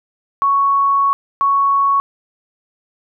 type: tone bursts at uneven times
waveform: sine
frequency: 1111 Hz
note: C#6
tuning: 4 cents sharp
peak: -11 dBFS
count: 2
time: 0.42-1.13 / 1.41-2 s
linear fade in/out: 0 ms
effects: none